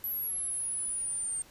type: linear sweep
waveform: sine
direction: down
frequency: 11840 to 8640 Hz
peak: -31 dBFS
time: 0.04-1.42 s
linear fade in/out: 0 ms
effects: pink hiss -56 dBFS RMS until 1.5 s + resampled to 32000 Hz